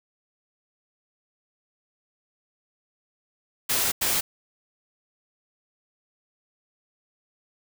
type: noise bursts at uneven times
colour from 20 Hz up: white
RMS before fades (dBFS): -24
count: 2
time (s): 3.69-3.92 / 4.01-4.21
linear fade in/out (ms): 10
effects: none